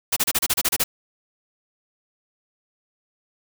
white noise bursts, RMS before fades -20 dBFS, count 10, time 0.12-0.84 s, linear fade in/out 10 ms, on 45 ms, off 30 ms, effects none

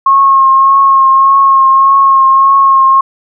sine tone with vibrato, 1082 Hz, C#6, 42 cents flat, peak -3 dBFS, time 0.06-3.01 s, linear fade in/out 5 ms, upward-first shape triangle, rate 1.7 Hz, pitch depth 25 cents each way, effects none

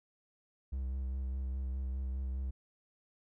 triangle tone with vibrato, 65.41 Hz, C2, in tune, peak -32 dBFS, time 0.72-2.51 s, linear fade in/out 10 ms, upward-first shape sine, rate 4.9 Hz, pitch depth 30 cents each way, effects none

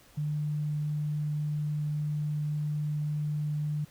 sine tone, 149.7 Hz, D3, 33 cents sharp, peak -28 dBFS, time 0.17-3.85 s, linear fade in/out 10 ms, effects pink hiss -58 dBFS RMS until 3.9 s

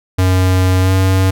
square tone with pitch glide, 92.7 to 94.54 Hz, F#2 to F#2, +4 to +38 cents, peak -10 dBFS, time 0.18-1.31 s, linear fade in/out 10 ms, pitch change +34 cents, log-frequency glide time 0.8-0.92 s, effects none

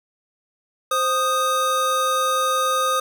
square tone pair together, 521 / 1239.2 Hz, C5 / D#6, -7 / -7 cents, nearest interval octave + minor third, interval 1500 cents, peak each -25 / -20 dBFS, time 0.91-3 s, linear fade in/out 5 ms, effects none

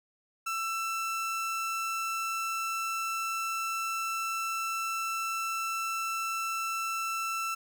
30% pulse tone, 1333 Hz, E6, 19 cents sharp, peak -28 dBFS, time 0.46-7.55 s, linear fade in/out 10 ms, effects none

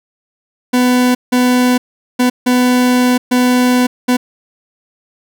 40% pulse tone bursts at uneven times, 249.2 Hz, B3, 16 cents sharp, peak -8 dBFS, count 6, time 0.73-1.15 / 1.32-1.78 / 2.19-2.3 / 2.46-3.18 / 3.31-3.87 / 4.08-4.17 s, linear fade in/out 10 ms, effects none

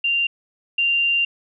sine tone pair in turn, 2781 / 2781 Hz, F7 / F7, -8 / -8 cents, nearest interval unison, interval 0 cents, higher neither, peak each -17 / -16 dBFS, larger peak second, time 0.04-0.27 / 0.78-1.25 s, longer second, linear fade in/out 5 ms, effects none

